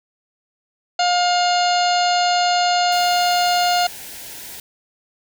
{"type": "harmonic tone", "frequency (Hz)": 710, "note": "F5", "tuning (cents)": 28, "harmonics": [1, 2, 3, 4, 5, 6, 7, 9, 10], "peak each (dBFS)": [-16, -25, -31, -26, -31, -24, -32, -33, -36], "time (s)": [0.99, 3.87], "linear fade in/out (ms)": 5}
{"type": "band-stop noise", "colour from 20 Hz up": "white", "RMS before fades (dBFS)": -35, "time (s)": [2.92, 4.6], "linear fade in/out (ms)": 2, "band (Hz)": [1000, 1400], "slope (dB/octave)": 96}
{"effects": []}